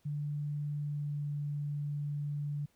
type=tone with pitch glide; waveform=sine; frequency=146.83 to 145.73 Hz; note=D3 to D3; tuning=0 to -13 cents; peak=-33 dBFS; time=0.05-2.66 s; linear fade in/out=10 ms; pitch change=-13 cents; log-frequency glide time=0.74-1.27 s; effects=pink hiss -72 dBFS RMS until 2.75 s